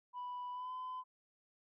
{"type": "tone with pitch glide", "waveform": "sine", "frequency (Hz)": [987.8, 1016.2], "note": ["B5", "B5"], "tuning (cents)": [0, 49], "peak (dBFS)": -39, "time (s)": [0.13, 1.04], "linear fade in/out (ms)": 50, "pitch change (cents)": 49, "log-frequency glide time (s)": [0.52, 0.72], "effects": ["tanh soft clip ceiling -39 dBFS"]}